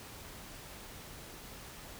silence, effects pink hiss -49 dBFS RMS until 1.99 s

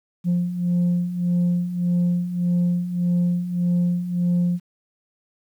sine beating tone pair, 174.61 / 176.31 Hz, F3 / F3, 0 / +17 cents, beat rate 1.7 Hz, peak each -23 / -18 dBFS, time 0.24-4.6 s, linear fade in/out 50 ms, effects tanh soft clip ceiling -15 dBFS + 9-bit

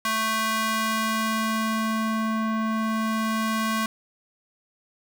sawtooth ring-modulated tone, 441.4 Hz, A4, 5 cents sharp, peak -16 dBFS, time 0.05-3.86 s, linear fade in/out 2 ms, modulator 662 Hz, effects none

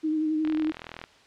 sine tone with vibrato, 311.1 Hz, D#4, in tune, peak -23 dBFS, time 0.03-0.72 s, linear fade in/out 20 ms, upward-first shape sine, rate 11 Hz, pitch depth 28 cents each way
click train, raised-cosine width 0.3 ms, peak -21 dBFS, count 25, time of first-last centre 0.45-1.04 s, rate 40.7 Hz
effects white hiss -55 dBFS RMS until 1.26 s + low-pass 4000 Hz 12 dB/octave

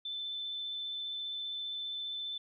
sine tone with vibrato, 3527 Hz, A7, 3 cents sharp, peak -36 dBFS, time 0.05-2.38 s, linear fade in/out 5 ms, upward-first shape triangle, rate 15 Hz, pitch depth 11 cents each way, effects none

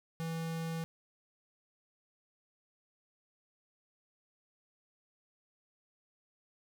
square tone, 164 Hz, E3, 9 cents flat, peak -36 dBFS, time 0.2-0.84 s, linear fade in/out 0 ms, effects none

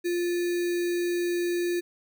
sine tone with sample-and-hold, 349.2 Hz, F4, in tune, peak -24 dBFS, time 0.04-1.81 s, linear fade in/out 20 ms, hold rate 2100 Hz, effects none

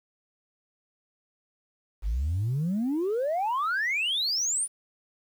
sine exponential sweep, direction up, 46.71 to 9956 Hz, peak -23 dBFS, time 2.02-4.68 s, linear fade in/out 50 ms, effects tanh soft clip ceiling -22 dBFS + 9-bit

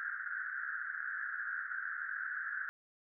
white band-pass noise, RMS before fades -40 dBFS, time 0-2.69 s, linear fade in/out 0 ms, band 1400 to 1700 Hz, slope 96 dB/octave, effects none

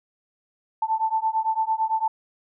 sine beating tone pair, 880 / 888.9 Hz, A5 / A5, 0 / +17 cents, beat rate 8.9 Hz, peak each -24 dBFS, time 0.82-2.08 s, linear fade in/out 5 ms, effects none

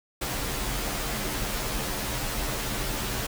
pink noise with comb filter, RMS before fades -30 dBFS, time 0.21-3.27 s, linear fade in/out 10 ms, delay 12 ms, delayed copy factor -0.9, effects none

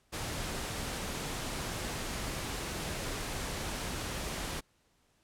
pink noise, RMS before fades -37 dBFS, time 0.12-4.61 s, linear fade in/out 20 ms, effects pink hiss -71 dBFS RMS until 5.23 s + low-pass 11000 Hz 12 dB/octave

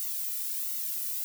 violet noise with flanger, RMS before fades -33 dBFS, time 0-1.24 s, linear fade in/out 0 ms, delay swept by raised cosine 1.2 to 1.86 ms, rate 1.4 Hz, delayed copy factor -0.65, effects none

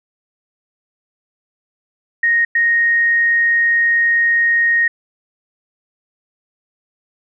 sine tone bursts at uneven times, 1864.7 Hz, A#6, in tune, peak -11 dBFS, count 2, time 2.23-2.45 / 2.55-4.88 s, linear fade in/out 5 ms, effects none

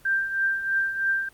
sine tone with tremolo, 1578 Hz, G6, 11 cents sharp, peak -19 dBFS, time 0.05-1.29 s, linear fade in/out 5 ms, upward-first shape triangle, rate 3.1 Hz, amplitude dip 70%, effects pink hiss -55 dBFS RMS until 1.33 s + Opus 32 kbps

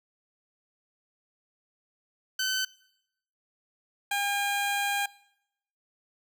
15% pulse tone pair in turn, 1524 / 806.8 Hz, G6 / G5, -49 / +50 cents, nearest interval major seventh, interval 1101 cents, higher first, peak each -20 dBFS, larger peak neither, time 2.39-2.65 / 4.11-5.06 s, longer second, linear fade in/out 5 ms, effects noise-tail reverb RT60 0.8 s tail -22 dB re dry

